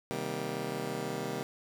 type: chord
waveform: 15% pulse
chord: C minor seventh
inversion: none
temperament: just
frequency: 130.81 / 156.98 / 196.22 / 235.5 Hz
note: C3 / Eb3 / G3 / Bb3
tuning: 0 / +16 / +2 / +18 cents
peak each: -34 dBFS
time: 0.11-1.43 s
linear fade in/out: 0 ms
effects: none

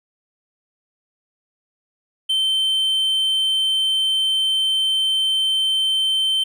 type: tone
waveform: triangle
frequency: 3100 Hz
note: G7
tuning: 20 cents flat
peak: -15 dBFS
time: 2.29-6.44 s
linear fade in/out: 10 ms
effects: none

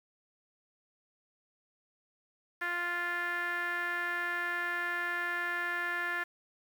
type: tone with low-pass filter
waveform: 5% pulse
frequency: 349.2 Hz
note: F4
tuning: in tune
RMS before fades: -34 dBFS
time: 2.61-6.24 s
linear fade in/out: 10 ms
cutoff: 1700 Hz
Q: 4.8
effects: 9-bit

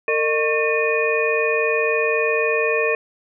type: tone cluster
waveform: sine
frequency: 455.9 / 610 / 1101 / 1802 / 2470 Hz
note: A#4 / D#5 / C#6 / A6 / D#7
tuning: -39 / -34 / -12 / +41 / -13 cents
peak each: -20 / -25 / -28 / -26 / -22 dBFS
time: 0.08-2.95 s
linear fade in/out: 2 ms
effects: none

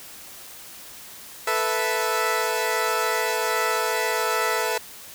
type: chord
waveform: 15% pulse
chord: A suspended second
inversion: none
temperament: equal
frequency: 440 / 493.9 / 659.3 Hz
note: A4 / B4 / E5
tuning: 0 / 0 / 0 cents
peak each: -19 / -20 / -21 dBFS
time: 1.47-4.78 s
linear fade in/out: 5 ms
effects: white hiss -42 dBFS RMS until 5.14 s

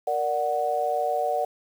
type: chord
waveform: sine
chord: Bb augmented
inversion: none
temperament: equal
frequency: 466.2 / 587.3 / 740 Hz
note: Bb4 / D5 / F#5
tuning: 0 / 0 / 0 cents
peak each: -30 / -27 / -25 dBFS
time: 0.07-1.45 s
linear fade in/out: 5 ms
effects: 8-bit

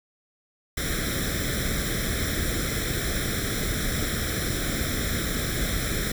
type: noise with comb filter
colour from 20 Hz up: pink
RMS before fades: -27 dBFS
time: 0.77-6.12 s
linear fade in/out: 5 ms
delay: 0.54 ms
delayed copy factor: +0.9
effects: none

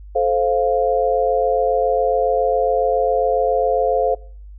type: chord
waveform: sine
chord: F major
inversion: first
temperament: just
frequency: 436.5 / 523.8 / 698.5 Hz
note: A4 / C5 / F5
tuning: -14 / +2 / 0 cents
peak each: -20 / -18 / -19 dBFS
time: 0.15-4.15 s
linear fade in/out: 10 ms
effects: noise-tail reverb RT60 0.5 s tail -23 dB re dry + added 50 Hz sine -35 dBFS peak until 4.58 s

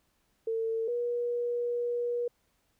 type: tone pair in turn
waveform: sine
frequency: 450.4 / 480.4 Hz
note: A4 / B4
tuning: +40 / -48 cents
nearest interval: minor second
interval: 112 cents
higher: second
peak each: -28 dBFS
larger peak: neither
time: 0.47-0.88 / 0.88-2.28 s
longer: second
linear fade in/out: 5 ms
effects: pink hiss -73 dBFS RMS until 2.79 s

